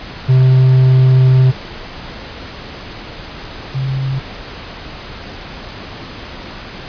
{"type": "tone pair in turn", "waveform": ["triangle", "sine"], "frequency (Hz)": [129.7, 133.5], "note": ["C3", "C3"], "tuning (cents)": [-15, 35], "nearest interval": "unison", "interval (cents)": 50, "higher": "second", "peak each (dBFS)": [-4, -15], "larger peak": "first", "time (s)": [[0.28, 1.52], [3.74, 4.2]], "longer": "first", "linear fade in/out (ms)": 20, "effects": ["pink hiss -30 dBFS RMS until 6.88 s", "resampled to 11025 Hz"]}